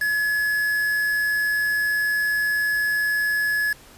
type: tone with quantisation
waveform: triangle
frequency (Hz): 1700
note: G#6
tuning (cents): +40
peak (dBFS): -18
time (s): 0.01-3.73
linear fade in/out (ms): 5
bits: 5
effects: pink hiss -48 dBFS RMS until 3.97 s + resampled to 32000 Hz